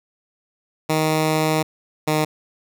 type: tone pair in turn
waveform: 10% pulse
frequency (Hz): 156.5 / 154.17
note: D#3 / D#3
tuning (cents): +10 / -16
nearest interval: unison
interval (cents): 26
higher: first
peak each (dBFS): -9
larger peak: neither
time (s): 0.89-1.63 / 2.07-2.25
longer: first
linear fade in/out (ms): 10
effects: none